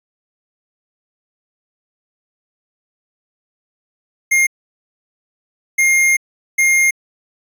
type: tone bursts at uneven times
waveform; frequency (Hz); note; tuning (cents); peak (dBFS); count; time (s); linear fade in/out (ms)
square; 2126; C7; +27; -11; 3; 4.31-4.47 / 5.78-6.17 / 6.58-6.91; 10
effects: resampled to 32000 Hz